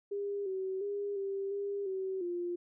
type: tone with pitch steps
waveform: sine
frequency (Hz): 403.4 / 379.4 / 405.3 / 392.7 / 401.8 / 380.4 / 350.5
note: G4 / F#4 / G#4 / G4 / G4 / F#4 / F4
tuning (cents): +50 / +43 / -42 / +3 / +43 / +48 / +6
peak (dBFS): -33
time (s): 0.11-2.56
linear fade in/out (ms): 10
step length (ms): 350
effects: none